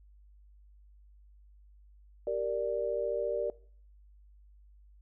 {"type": "chord", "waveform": "sine", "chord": "G minor", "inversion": "none", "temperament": "equal", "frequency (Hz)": [392, 466.2, 587.3], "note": ["G4", "Bb4", "D5"], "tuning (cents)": [0, 0, 0], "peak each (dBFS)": [-37, -33, -32], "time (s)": [2.27, 3.5], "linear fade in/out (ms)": 2, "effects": ["noise-tail reverb RT60 0.5 s tail -21 dB re dry", "added 50 Hz sine -55 dBFS peak until 5.01 s"]}